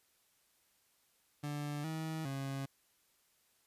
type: tone with pitch steps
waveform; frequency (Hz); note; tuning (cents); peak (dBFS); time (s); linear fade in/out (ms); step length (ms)
30% pulse; 146.5 / 159.1 / 136.5; D3 / D#3 / C#3; -4 / +39 / -26; -35; 1.43-2.66; 10; 410
effects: white hiss -73 dBFS RMS until 3.66 s + resampled to 32000 Hz